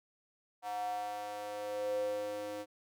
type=tone with high-pass filter sweep; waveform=square; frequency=103.83 Hz; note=G#2; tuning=in tune; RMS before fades=-38 dBFS; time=0.62-2.66 s; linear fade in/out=50 ms; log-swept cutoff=780 to 420 Hz; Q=9.3; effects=none